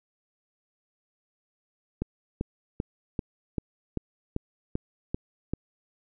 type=click train; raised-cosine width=3 ms; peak=-15 dBFS; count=10; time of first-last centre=2.02-5.536 s; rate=2.56 Hz; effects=none